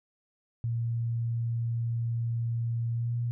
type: tone with pitch glide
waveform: sine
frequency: 116.54 to 119.06 Hz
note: A#2 to A#2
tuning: 0 to +37 cents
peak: -27 dBFS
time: 0.64-3.31 s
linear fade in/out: 0 ms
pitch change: +37 cents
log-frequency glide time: 2.93-3.15 s
effects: none